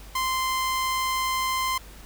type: tone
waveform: sawtooth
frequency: 1041 Hz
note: C6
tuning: 9 cents flat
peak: -20 dBFS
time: 0.15-1.78 s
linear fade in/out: 5 ms
effects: added 50 Hz sine -44 dBFS peak until 2.05 s + pink hiss -48 dBFS RMS until 2.05 s